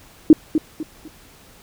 sine tone with echo, 311.7 Hz, D#4, 3 cents sharp, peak -3 dBFS, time 0.3-0.33 s, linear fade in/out 2 ms, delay 250 ms, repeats 3, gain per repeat -10 dB, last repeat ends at 1.08 s, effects pink hiss -48 dBFS RMS until 1.62 s

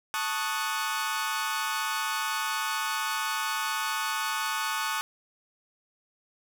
sawtooth chord, D# half-diminished seventh, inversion second, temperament equal, 880 / 1108.7 / 1244.5 / 1480 Hz, A5 / C#6 / D#6 / F#6, 0 / 0 / 0 / 0 cents, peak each -30 dBFS, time 0.14-5.01 s, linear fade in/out 0 ms, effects none

